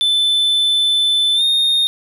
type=tone with pitch glide; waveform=triangle; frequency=3520 to 3682 Hz; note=A7 to A#7; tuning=0 to -22 cents; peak=-11 dBFS; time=0.01-1.87 s; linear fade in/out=0 ms; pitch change=+78 cents; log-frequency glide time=1.35-1.43 s; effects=none